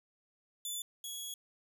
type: tone pair in turn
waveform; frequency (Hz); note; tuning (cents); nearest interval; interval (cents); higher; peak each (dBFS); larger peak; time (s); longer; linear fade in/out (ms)
15% pulse; 3498 / 3344; A7 / G#7; -11 / +11; minor second; 78; first; -30 / -33; first; 0.65-0.82 / 1.04-1.34; second; 2
effects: none